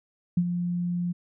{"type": "tone with ADSR envelope", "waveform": "sine", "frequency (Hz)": 175.5, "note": "F3", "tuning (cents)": 9, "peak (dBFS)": -17, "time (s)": [0.37, 1.13], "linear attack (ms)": 5, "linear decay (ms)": 59, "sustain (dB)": -8, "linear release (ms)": 18, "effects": []}